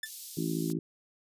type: tone with exponential decay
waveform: sawtooth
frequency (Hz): 1760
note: A6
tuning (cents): 0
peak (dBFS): -27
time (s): 0.03-0.1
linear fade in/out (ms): 5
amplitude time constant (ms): 15
type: high-pass noise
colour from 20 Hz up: white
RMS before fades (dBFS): -43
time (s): 0.05-0.73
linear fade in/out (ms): 10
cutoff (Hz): 3700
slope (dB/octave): 24
type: harmonic tone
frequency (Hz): 55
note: A1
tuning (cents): 0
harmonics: 3 / 4 / 5 / 6 / 7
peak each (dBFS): -33 / -39 / -35 / -35 / -40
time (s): 0.37-0.79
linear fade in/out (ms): 5
type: click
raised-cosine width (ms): 0.5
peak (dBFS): -35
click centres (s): 0.701
effects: resampled to 32000 Hz